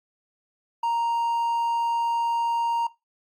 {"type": "tone", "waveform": "triangle", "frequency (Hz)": 932.3, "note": "A#5", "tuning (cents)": 0, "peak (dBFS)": -20, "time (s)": [0.83, 2.87], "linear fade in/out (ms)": 5, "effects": ["noise-tail reverb RT60 0.2 s tail -17 dB re dry", "Opus 48 kbps"]}